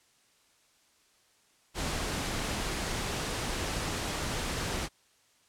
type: noise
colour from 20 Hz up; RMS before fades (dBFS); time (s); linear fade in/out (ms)
pink; -33; 1.74-4.89; 50
effects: white hiss -66 dBFS RMS until 5.48 s + low-pass 9000 Hz 12 dB/octave